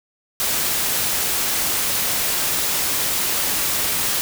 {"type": "noise", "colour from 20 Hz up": "white", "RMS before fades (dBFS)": -21, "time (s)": [0.4, 4.21], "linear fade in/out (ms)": 0, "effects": []}